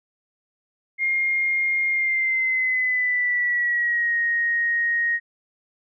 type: tone with pitch glide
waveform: sine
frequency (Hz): 2127 to 1873.2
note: C7 to A#6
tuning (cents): +28 to +8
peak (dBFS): -19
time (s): 0.98-5.2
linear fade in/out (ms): 50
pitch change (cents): -220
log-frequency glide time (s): 1.9-4.17
effects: none